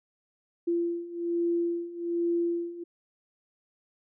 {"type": "beating tone pair", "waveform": "sine", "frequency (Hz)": [341.4, 342.6], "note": ["F4", "F4"], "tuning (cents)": [-39, -33], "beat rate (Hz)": 1.2, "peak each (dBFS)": [-31, -28], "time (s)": [0.67, 2.84], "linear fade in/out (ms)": 10, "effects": []}